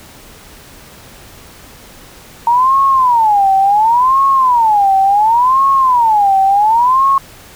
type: tone with vibrato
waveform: sine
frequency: 919 Hz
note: A#5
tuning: 25 cents flat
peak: -7 dBFS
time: 2.47-7.18 s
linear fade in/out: 2 ms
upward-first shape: sine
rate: 0.7 Hz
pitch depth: 300 cents each way
effects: pink hiss -38 dBFS RMS until 7.55 s